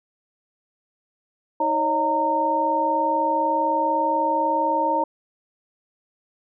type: tone cluster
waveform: sine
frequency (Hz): 315.3 / 552 / 612 / 919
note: D#4 / C#5 / D#5 / A#5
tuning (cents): +23 / -7 / -29 / -25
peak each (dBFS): -28 / -26 / -29 / -20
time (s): 1.6-5.04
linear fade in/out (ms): 5
effects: none